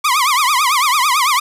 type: tone with vibrato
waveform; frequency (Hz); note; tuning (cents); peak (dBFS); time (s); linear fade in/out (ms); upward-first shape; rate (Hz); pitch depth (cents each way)
sawtooth; 1105; C#6; -6; -8; 0.04-1.4; 10; triangle; 9; 250
effects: resampled to 32000 Hz + 7-bit